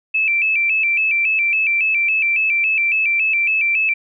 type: tone with vibrato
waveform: sine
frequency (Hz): 2473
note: D#7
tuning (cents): -11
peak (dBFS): -14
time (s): 0.14-3.94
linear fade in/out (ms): 10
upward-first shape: square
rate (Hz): 3.6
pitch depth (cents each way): 89
effects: none